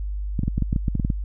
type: clicks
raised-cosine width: 5 ms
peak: -10 dBFS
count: 12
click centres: 0.392 / 0.434 / 0.48 / 0.58 / 0.623 / 0.729 / 0.762 / 0.882 / 0.953 / 0.998 / 1.049 / 1.102 s
effects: added 50 Hz sine -25 dBFS peak until 1.24 s